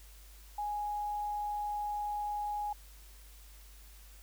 sine tone, 830.6 Hz, G#5, in tune, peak -33 dBFS, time 0.58-2.73 s, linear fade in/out 5 ms, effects added 50 Hz sine -52 dBFS peak until 4.22 s + white hiss -59 dBFS RMS until 4.22 s

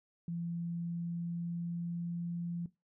sine tone with pitch glide, 170 to 171.78 Hz, F3 to F3, -46 to -28 cents, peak -35 dBFS, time 0.28-2.66 s, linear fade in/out 2 ms, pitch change +18 cents, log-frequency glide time 0.41-2.36 s, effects noise-tail reverb RT60 0.2 s tail -17 dB re dry

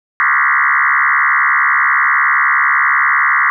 sine tone with frequency modulation, 1549 Hz, G6, 21 cents flat, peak -9 dBFS, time 0.2-3.5 s, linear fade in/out 0 ms, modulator 70.5 Hz, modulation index 6.7, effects none

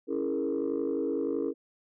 sine chord, A# half-diminished seventh, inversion first, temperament equal, 277.2 / 329.6 / 415.3 / 466.2 Hz, C#4 / E4 / G#4 / A#4, 0 / 0 / 0 / 0 cents, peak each -32 dBFS, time 0.07-1.54 s, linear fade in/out 50 ms, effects tanh soft clip ceiling -21 dBFS

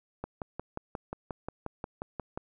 click train, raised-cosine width 1 ms, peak -21 dBFS, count 13, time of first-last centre 0.24-2.375 s, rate 5.62 Hz, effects none

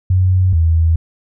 sine tone pair in turn, 92.5 / 81.74 Hz, F#2 / E2, 0 / -14 cents, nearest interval major second, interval 214 cents, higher first, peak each -9 / -9 dBFS, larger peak neither, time 0.1-0.53 / 0.53-0.96 s, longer neither, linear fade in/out 5 ms, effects none

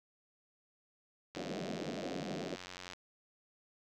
click train, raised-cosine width 0.2 ms, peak -28 dBFS, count 145, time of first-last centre 1.35-2.934 s, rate 90.9 Hz
pink band-pass noise, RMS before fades -41 dBFS, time 1.36-2.56 s, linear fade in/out 10 ms, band 150 to 740 Hz, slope 96 dB/octave
effects none

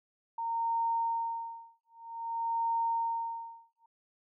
sine tone with tremolo, 920 Hz, A#5, 23 cents flat, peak -27 dBFS, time 0.38-3.86 s, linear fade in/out 5 ms, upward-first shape sine, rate 0.52 Hz, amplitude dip 100%, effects none

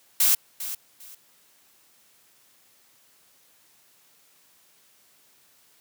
blue noise with echo, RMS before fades -19 dBFS, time 0.2-0.35 s, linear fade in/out 5 ms, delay 400 ms, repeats 2, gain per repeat -13 dB, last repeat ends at 1.15 s, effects white hiss -60 dBFS RMS until 5.8 s + high-pass 100 Hz 12 dB/octave

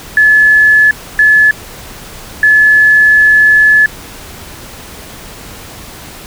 sine tone bursts at uneven times, 1719 Hz, A6, 41 cents flat, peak -3 dBFS, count 3, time 0.17-0.91 / 1.19-1.51 / 2.43-3.86 s, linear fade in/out 2 ms, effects pink hiss -30 dBFS RMS until 6.26 s

